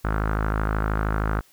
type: tone with low-pass filter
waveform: sawtooth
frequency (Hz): 53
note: G#1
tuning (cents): +36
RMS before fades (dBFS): -24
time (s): 0.04-1.41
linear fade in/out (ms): 10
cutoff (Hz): 1400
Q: 4.2
effects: white hiss -57 dBFS RMS until 1.52 s